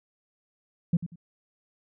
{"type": "tone with echo", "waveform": "sine", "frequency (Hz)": 170.5, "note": "F3", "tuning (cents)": -41, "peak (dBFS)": -17, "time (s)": [0.93, 0.97], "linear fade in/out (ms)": 5, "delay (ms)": 94, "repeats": 2, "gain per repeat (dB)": -13, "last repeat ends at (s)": 1.158, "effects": ["tanh soft clip ceiling -15 dBFS"]}